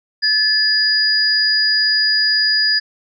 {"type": "tone pair together", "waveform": "sine", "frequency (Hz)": [1732, 4899], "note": ["A6", "D#8"], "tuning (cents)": [-28, -28], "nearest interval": "octave + tritone", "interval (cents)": 1800, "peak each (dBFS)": [-17, -14], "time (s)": [0.22, 2.8], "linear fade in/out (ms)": 20, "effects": []}